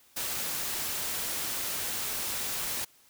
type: noise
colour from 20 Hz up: white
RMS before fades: -33 dBFS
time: 0.16-2.85 s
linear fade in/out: 10 ms
effects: white hiss -61 dBFS RMS until 3.09 s